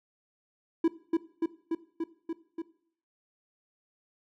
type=tone with echo; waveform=triangle; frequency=329.6 Hz; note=E4; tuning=in tune; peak=-18 dBFS; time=0.84-0.88 s; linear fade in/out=5 ms; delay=290 ms; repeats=6; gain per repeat=-2 dB; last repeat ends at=2.62 s; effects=noise-tail reverb RT60 0.6 s tail -18 dB re dry